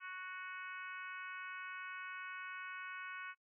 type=harmonic tone with a mistuned harmonic; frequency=370 Hz; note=F#4; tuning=in tune; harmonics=3 / 4 / 5 / 6 / 7 / 8; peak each=-50 / -47 / -55 / -53 / -54 / -63 dBFS; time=0-3.35 s; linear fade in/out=50 ms; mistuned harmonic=7; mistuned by=-22 cents; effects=noise-tail reverb RT60 0.1 s tail -25 dB re dry